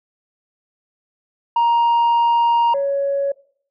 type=tone pair in turn; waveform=sine; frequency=938 / 557.7 Hz; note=A#5 / C#5; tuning=+11 / +10 cents; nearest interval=major sixth; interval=901 cents; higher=first; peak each=-10 / -16 dBFS; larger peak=first; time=1.56-2.74 / 2.74-3.32 s; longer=first; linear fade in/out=5 ms; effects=noise-tail reverb RT60 0.6 s tail -22 dB re dry + tanh soft clip ceiling -12 dBFS